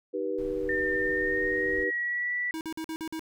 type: chord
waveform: sine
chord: Eb augmented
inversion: none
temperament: just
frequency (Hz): 311.1 / 388.9 / 486.1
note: Eb4 / G4 / B4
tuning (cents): 0 / -14 / -28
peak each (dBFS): -35 / -32 / -31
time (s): 0.13-1.91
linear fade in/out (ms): 20
type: noise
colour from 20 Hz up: brown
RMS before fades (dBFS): -44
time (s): 0.38-1.84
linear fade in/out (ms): 5
type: tone with pitch glide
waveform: sine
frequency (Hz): 1807 to 1959.2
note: A6 to B6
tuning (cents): +46 to -14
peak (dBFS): -27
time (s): 0.69-2.51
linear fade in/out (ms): 2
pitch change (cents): +140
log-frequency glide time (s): 1.02-2.34
type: tone bursts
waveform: square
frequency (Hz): 320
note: D#4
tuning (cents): +49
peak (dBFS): -33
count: 6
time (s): 2.54-3.194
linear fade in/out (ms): 0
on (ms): 69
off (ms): 48
effects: none